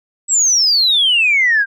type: exponential sweep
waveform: sine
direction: down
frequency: 7902 to 1568 Hz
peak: -9 dBFS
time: 0.28-1.66 s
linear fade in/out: 50 ms
effects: tanh soft clip ceiling -5 dBFS